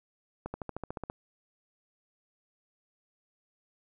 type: accelerating click train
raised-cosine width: 1 ms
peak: -22 dBFS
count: 10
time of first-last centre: 0.46-1.099 s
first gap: 80 ms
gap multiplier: 0.97
effects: none